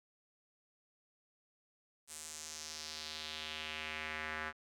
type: tone with band-pass filter sweep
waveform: square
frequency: 77.78 Hz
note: D#2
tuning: in tune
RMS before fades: -44 dBFS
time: 2.07-4.53 s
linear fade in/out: 50 ms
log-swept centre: 8700 to 1600 Hz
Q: 2.3
effects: none